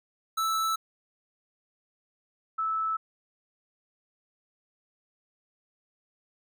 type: tone pair in turn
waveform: square / sine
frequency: 1315 / 1309.4 Hz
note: E6 / E6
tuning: -5 / -12 cents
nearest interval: unison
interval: 7 cents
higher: first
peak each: -26 dBFS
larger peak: neither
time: 0.37-0.76 / 2.58-2.97 s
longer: neither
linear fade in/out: 10 ms
effects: none